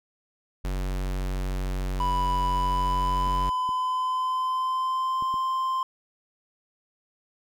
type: tone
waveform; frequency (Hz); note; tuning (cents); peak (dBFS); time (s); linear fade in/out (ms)
square; 46.66; F#1; +15; -27; 0.64-3.5; 10
type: tone with pitch glide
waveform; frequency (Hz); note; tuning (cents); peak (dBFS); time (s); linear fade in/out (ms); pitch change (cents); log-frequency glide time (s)
triangle; 987.8 to 1044.7; B5 to C6; 0 to -3; -22; 2-5.83; 2; +97; 2.44-5.31
type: clicks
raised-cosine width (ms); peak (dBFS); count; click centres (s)
3; -29; 4; 3.273 / 3.691 / 5.224 / 5.341
effects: none